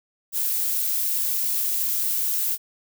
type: noise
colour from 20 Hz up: violet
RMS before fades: -24 dBFS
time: 0.32-2.58 s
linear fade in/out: 50 ms
effects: none